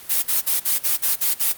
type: noise bursts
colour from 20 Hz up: blue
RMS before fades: -19 dBFS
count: 8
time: 0.09-1.532 s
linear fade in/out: 20 ms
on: 140 ms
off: 46 ms
effects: white hiss -41 dBFS RMS until 1.57 s + Opus 32 kbps